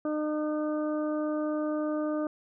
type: harmonic tone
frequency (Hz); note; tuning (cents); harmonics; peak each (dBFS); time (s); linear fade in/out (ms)
303.9; D#4; -41; 1 / 2 / 3 / 4 / 5; -29 / -32 / -48 / -40 / -48; 0.05-2.27; 2
effects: none

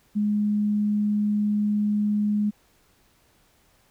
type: tone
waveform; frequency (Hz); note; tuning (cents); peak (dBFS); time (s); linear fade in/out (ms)
sine; 208.5; G#3; +7; -20; 0.15-2.51; 20
effects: pink hiss -62 dBFS RMS until 3.9 s

